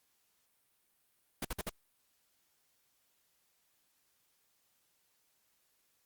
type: noise bursts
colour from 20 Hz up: pink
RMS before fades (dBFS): -36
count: 4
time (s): 1.42-1.695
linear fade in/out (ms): 5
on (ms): 29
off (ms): 53
effects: white hiss -75 dBFS RMS until 6.05 s + Opus 48 kbps